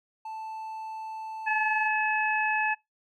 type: tone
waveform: triangle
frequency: 880 Hz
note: A5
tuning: in tune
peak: -33 dBFS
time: 0.25-1.88 s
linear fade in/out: 5 ms
type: harmonic tone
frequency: 860 Hz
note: A5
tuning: 40 cents flat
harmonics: 1 / 2 / 3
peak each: -28 / -27 / -30 dBFS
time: 1.46-2.75 s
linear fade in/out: 20 ms
effects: noise-tail reverb RT60 0.2 s tail -26 dB re dry